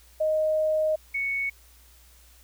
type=tone pair in turn; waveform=sine; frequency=622.3 / 2218 Hz; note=D#5 / C#7; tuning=0 / 0 cents; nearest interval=octave + minor seventh; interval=2200 cents; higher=second; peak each=-21 / -25 dBFS; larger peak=first; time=0.2-0.96 / 1.14-1.5 s; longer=first; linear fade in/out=10 ms; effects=added 60 Hz sine -54 dBFS peak until 2.43 s + white hiss -57 dBFS RMS until 2.43 s